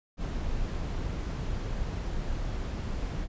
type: noise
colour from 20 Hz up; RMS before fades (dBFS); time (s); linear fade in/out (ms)
brown; -32; 0.17-3.28; 50
effects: resampled to 16000 Hz